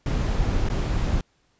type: noise with dropouts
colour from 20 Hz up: brown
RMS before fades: -23 dBFS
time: 0.06-1.21 s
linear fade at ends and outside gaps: 2 ms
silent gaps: 0.689-0.699 s
effects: pink hiss -66 dBFS RMS until 1.59 s + resampled to 16000 Hz